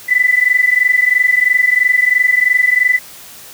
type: tone pair together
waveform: sine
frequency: 1983 / 2006 Hz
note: B6 / B6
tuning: +7 / +26 cents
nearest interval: unison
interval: 19 cents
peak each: -12 dBFS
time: 0.08-2.99 s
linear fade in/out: 20 ms
effects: white hiss -36 dBFS RMS until 3.53 s